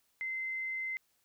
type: tone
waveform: sine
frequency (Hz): 2068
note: C7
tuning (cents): -21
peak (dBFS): -34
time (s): 0.21-0.97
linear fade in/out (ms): 0
effects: white hiss -74 dBFS RMS until 1.24 s